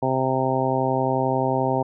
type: harmonic tone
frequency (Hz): 131.3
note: C3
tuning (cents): +6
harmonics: 1 / 2 / 3 / 4 / 5 / 6 / 7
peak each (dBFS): -27 / -27 / -27 / -27 / -27 / -27 / -27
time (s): 0.02-1.83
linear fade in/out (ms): 10
effects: none